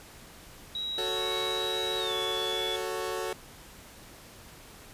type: tone with pitch glide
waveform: sine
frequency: 3851 to 3431 Hz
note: B7 to A7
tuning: -44 to -44 cents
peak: -31 dBFS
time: 0.75-2.76 s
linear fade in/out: 2 ms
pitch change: -200 cents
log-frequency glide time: 1.99-2.14 s
type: chord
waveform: sawtooth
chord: F# minor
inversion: none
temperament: equal with one note detuned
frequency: 370 / 443.8 / 554.4 Hz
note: F#4 / A4 / C#5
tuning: 0 / +15 / 0 cents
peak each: -31 / -31 / -34 dBFS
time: 0.98-3.33 s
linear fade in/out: 2 ms
effects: pink hiss -50 dBFS RMS until 4.93 s + resampled to 32000 Hz